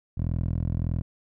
10% pulse tone with band-pass filter, 41.67 Hz, E1, 19 cents sharp, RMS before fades -27 dBFS, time 0.17-1.02 s, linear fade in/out 10 ms, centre 93 Hz, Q 1.1, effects none

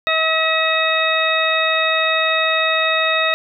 harmonic tone with a mistuned harmonic, 641 Hz, E5, 49 cents flat, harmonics 1 / 2 / 3 / 4 / 6, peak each -21 / -21 / -21 / -21 / -21 dBFS, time 0.07-3.34 s, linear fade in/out 0 ms, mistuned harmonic 6, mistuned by -52 cents, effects none

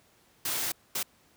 white noise bursts at uneven times, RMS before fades -31 dBFS, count 2, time 0.45-0.72 / 0.95-1.03 s, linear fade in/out 5 ms, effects pink hiss -63 dBFS RMS until 1.36 s + high-pass 80 Hz 12 dB/octave

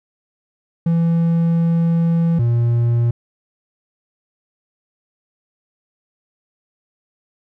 triangle tone pair in turn, 167.2 / 118.23 Hz, E3 / A#2, +25 / +25 cents, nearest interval tritone, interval 600 cents, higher first, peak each -11 dBFS, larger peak neither, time 0.86-2.39 / 2.39-3.11 s, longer first, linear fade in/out 5 ms, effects none

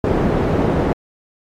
white low-pass noise, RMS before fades -17 dBFS, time 0.04-0.93 s, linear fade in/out 2 ms, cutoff 440 Hz, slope 12 dB/octave, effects AAC 48 kbps

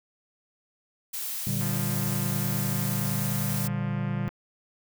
blue noise, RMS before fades -33 dBFS, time 1.13-3.68 s, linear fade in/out 10 ms
triangle chord, G minor, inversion first, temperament equal, 116.54 / 146.83 / 196 Hz, Bb2 / D3 / G3, 0 / 0 / 0 cents, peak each -29 dBFS, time 1.47-4.28 s, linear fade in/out 0 ms
click train, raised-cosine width 0.5 ms, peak -26 dBFS, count 470, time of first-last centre 1.61-4.29 s, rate 175 Hz
effects none

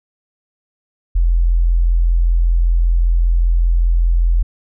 sine tone, 42.57 Hz, F1, 44 cents flat, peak -10 dBFS, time 1.15-4.43 s, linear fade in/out 10 ms, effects none

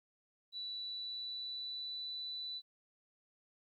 sine tone with pitch glide, 3951 to 3978 Hz, B7 to B7, 0 to +12 cents, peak -40 dBFS, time 0.52-2.62 s, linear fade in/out 50 ms, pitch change +12 cents, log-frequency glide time 0.71-2.1 s, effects 13-bit

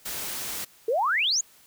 white noise, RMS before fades -33 dBFS, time 0.05-0.65 s, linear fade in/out 10 ms
sine exponential sweep, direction up, 421.4 to 7100 Hz, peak -21 dBFS, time 0.88-1.41 s, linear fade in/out 5 ms
effects white hiss -56 dBFS RMS until 1.66 s

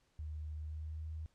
sine tone with pitch glide, 76.7 to 78.86 Hz, D#2 to D#2, -24 to +24 cents, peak -40 dBFS, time 0.19-1.26 s, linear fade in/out 0 ms, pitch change +48 cents, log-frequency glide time 0.58-1.11 s, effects pink hiss -75 dBFS RMS until 1.34 s + low-pass 8000 Hz 12 dB/octave

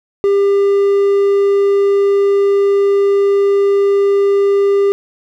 triangle tone, 399.2 Hz, G4, 32 cents sharp, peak -7 dBFS, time 0.24-4.92 s, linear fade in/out 0 ms, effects none

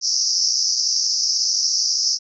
white band-pass noise, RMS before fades -20 dBFS, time 0.01-2.19 s, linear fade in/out 50 ms, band 4900 to 5900 Hz, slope 96 dB/octave, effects none

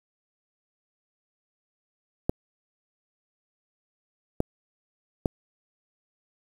clicks, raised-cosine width 2 ms, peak -9 dBFS, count 3, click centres 2.295 / 4.404 / 5.258 s, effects 7-bit

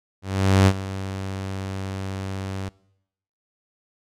sawtooth tone with ADSR envelope, 96.2 Hz, G2, 32 cents flat, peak -8 dBFS, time 0.22-2.69 s, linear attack 450 ms, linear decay 57 ms, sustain -16 dB, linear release 4 ms, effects noise-tail reverb RT60 0.8 s tail -23 dB re dry + low-pass 9000 Hz 12 dB/octave

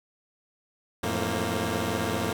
10% pulse tone cluster, 88 / 108.6 / 167.8 / 232.3 / 533 Hz, F2 / A2 / E3 / A#3 / C5, +14 / -22 / +31 / -6 / +32 cents, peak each -23 / -23 / -30 / -23 / -30 dBFS, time 1.03-2.33 s, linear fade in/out 5 ms, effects none

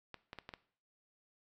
clicks, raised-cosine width 0.3 ms, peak -29 dBFS, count 5, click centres 0.143 / 0.331 / 0.387 / 0.491 / 0.538 s, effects noise-tail reverb RT60 0.5 s tail -17 dB re dry

